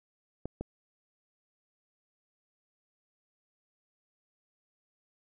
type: clicks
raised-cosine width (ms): 2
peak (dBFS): -22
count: 2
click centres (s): 0.456 / 0.61
effects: none